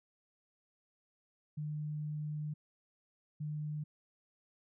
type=tone bursts at uneven times; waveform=sine; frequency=150.8 Hz; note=D3; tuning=46 cents sharp; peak=-36 dBFS; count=2; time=1.57-2.54 / 3.4-3.84 s; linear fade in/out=10 ms; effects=none